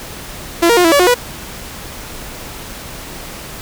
sawtooth tone with pitch steps, 339.1 / 469.1 / 356.3 / 330.1 / 571 / 360.3 / 489.9 Hz, E4 / A#4 / F4 / E4 / D5 / F#4 / B4, +49 / +11 / +35 / +2 / -49 / -46 / -14 cents, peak -4 dBFS, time 0.62-1.145 s, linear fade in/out 10 ms, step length 75 ms, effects pink hiss -30 dBFS RMS until 3.61 s

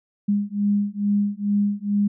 sine beating tone pair, 202.9 / 205.2 Hz, G#3 / G#3, -40 / -21 cents, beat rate 2.3 Hz, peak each -22 dBFS, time 0.28-2.08 s, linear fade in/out 10 ms, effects none

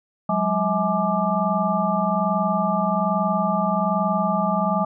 sine tone cluster, 181.3 / 202.5 / 642 / 847 / 1184 Hz, F#3 / G#3 / E5 / G#5 / D6, -35 / -43 / -46 / +34 / +14 cents, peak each -25 dBFS, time 0.29-4.85 s, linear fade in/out 5 ms, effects none

